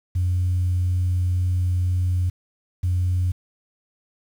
sine tone pair in turn, 90.2 / 90.2 Hz, F#2 / F#2, -44 / -44 cents, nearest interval unison, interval 0 cents, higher neither, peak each -17 dBFS, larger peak neither, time 0.15-2.3 / 2.83-3.32 s, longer first, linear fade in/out 10 ms, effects tanh soft clip ceiling -15 dBFS + 8-bit

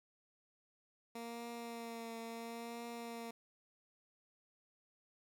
15% pulse tone with vibrato, 231.9 Hz, A#3, 9 cents flat, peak -38 dBFS, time 1.15-3.31 s, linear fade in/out 5 ms, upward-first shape triangle, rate 0.73 Hz, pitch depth 28 cents each way, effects none

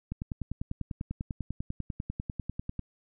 click train, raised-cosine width 5 ms, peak -21 dBFS, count 28, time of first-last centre 0.12-2.793 s, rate 10.1 Hz, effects none

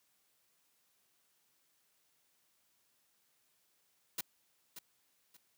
white noise with echo, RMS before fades -37 dBFS, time 4.18-4.21 s, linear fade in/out 5 ms, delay 580 ms, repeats 2, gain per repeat -11 dB, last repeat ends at 5.37 s, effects white hiss -75 dBFS RMS until 5.57 s + high-pass 80 Hz 12 dB/octave

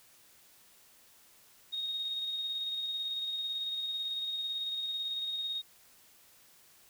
sine tone with tremolo, 3729 Hz, A#7, in tune, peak -32 dBFS, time 1.72-5.62 s, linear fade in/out 20 ms, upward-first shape square, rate 18 Hz, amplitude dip 25%, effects white hiss -61 dBFS RMS until 6.89 s

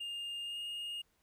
triangle tone with pitch glide, 2818 to 2846 Hz, F7 to F7, +15 to +32 cents, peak -37 dBFS, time 0-1.02 s, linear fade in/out 10 ms, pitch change +17 cents, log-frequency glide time 0.43-0.59 s, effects pink hiss -75 dBFS RMS until 1.22 s

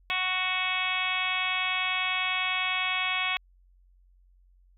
harmonic tone, 370 Hz, F#4, in tune, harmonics 2 / 3 / 4 / 5 / 6 / 7 / 8 / 9 / 10, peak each -37 / -34 / -39 / -38 / -31 / -31 / -41 / -33 / -42 dBFS, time 0.1-3.37 s, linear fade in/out 0 ms, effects added 45 Hz sine -57 dBFS peak until 4.77 s

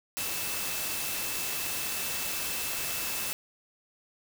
sine tone in noise, 2638 Hz, E7, 1 cent sharp, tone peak -41 dBFS, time 0.17-3.33 s, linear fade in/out 0 ms, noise white, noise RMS -33 dBFS, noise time 0.17-3.33 s, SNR -11 dB, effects none

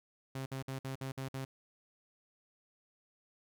sawtooth tone bursts, 133.4 Hz, C3, 34 cents sharp, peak -34 dBFS, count 7, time 0.35-1.45 s, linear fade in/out 5 ms, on 110 ms, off 55 ms, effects none

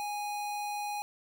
square tone, 827 Hz, G#5, 8 cents flat, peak -34 dBFS, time 0-1.02 s, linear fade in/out 0 ms, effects none

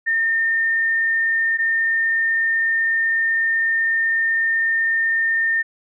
sine tone pair in turn, 1816 / 1816 Hz, A#6 / A#6, -46 / -46 cents, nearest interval unison, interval 0 cents, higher neither, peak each -16 dBFS, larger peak neither, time 0.06-1.58 / 1.58-5.63 s, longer second, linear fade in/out 20 ms, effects none

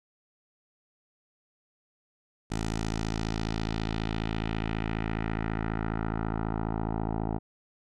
10% pulse tone with low-pass filter sweep, 54.7 Hz, A1, 9 cents flat, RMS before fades -31 dBFS, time 2.5-7.39 s, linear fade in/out 20 ms, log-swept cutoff 7900 to 760 Hz, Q 1.6, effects none

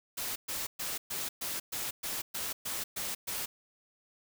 white noise bursts, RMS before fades -36 dBFS, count 11, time 0.17-3.46 s, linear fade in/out 10 ms, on 190 ms, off 120 ms, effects none

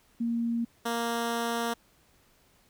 sine / 10% pulse tone pair in turn, 233.2 / 233.2 Hz, A#3 / A#3, +1 / +1 cents, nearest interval unison, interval 0 cents, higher neither, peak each -26 / -20 dBFS, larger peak second, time 0.2-0.65 / 0.85-1.74 s, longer second, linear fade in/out 10 ms, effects pink hiss -64 dBFS RMS until 2.69 s

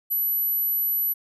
sine tone, 11830 Hz, F#9, 1 cent flat, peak -21 dBFS, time 0.1-1.14 s, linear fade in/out 20 ms, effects none

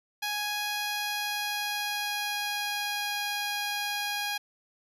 10% pulse tone with pitch glide, 830.6 to 821.5 Hz, G#5 to G#5, 0 to -19 cents, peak -21 dBFS, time 0.22-4.38 s, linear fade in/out 10 ms, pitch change -19 cents, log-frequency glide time 0.64-3.24 s, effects resampled to 32000 Hz

